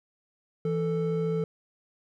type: tone pair together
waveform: triangle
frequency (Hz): 165.2 / 441.4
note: E3 / A4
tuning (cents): +4 / +5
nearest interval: octave + perfect fourth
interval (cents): 1701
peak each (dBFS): -26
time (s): 0.65-1.44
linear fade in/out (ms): 2
effects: none